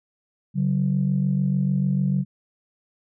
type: tone pair together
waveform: sine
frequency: 140.65 / 187.4 Hz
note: C#3 / F#3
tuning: +26 / +22 cents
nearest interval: perfect fourth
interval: 496 cents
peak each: -21 dBFS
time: 0.54-2.25 s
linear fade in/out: 50 ms
effects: tanh soft clip ceiling -12 dBFS